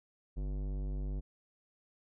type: tone with tanh clipping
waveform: sine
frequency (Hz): 49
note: G1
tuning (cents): 0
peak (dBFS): -36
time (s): 0.36-1.21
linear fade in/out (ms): 20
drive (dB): 17
effects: none